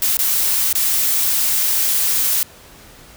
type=noise with dropouts; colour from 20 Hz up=blue; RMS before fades=-17 dBFS; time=0.02-2.43 s; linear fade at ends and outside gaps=1 ms; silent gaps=0.17-0.19 / 0.728-0.752 s; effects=pink hiss -43 dBFS RMS until 3.16 s